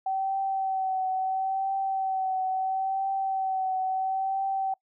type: tone with vibrato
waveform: sine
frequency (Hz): 765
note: G5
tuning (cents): -42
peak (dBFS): -25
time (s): 0.06-4.74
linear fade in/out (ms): 5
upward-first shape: triangle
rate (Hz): 0.74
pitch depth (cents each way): 30
effects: noise-tail reverb RT60 0.1 s tail -24 dB re dry